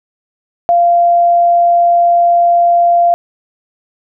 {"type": "tone", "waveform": "sine", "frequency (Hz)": 692, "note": "F5", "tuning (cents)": -16, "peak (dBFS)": -6, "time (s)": [0.69, 3.14], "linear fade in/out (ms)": 0, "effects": []}